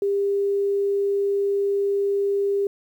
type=tone; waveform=sine; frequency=400 Hz; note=G4; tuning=35 cents sharp; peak=-19 dBFS; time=0.02-2.67 s; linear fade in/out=2 ms; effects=9-bit